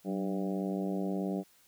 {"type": "harmonic tone with a mistuned harmonic", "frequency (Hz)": 98.5, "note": "G2", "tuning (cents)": 9, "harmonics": [2, 3, 4, 5, 6, 7, 8], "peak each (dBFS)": [-33, -37, -39, -43, -43, -44, -49], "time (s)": [0.04, 1.44], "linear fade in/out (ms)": 50, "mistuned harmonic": 2, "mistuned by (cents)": -74, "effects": ["white hiss -64 dBFS RMS until 1.67 s"]}